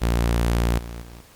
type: tone with level steps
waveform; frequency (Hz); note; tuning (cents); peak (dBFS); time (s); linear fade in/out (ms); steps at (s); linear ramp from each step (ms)
sawtooth; 58.27; A#1; 0; -14 / -28 / -35; 0.01-1.22; 20; 0.78 / 1.01; 10
effects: pink hiss -50 dBFS RMS until 1.35 s + MP3 96 kbps